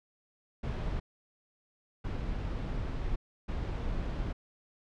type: noise bursts at uneven times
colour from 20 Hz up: brown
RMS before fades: -34 dBFS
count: 3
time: 0.63-1 / 2.04-3.16 / 3.48-4.33 s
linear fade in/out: 10 ms
effects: low-pass 4000 Hz 12 dB/octave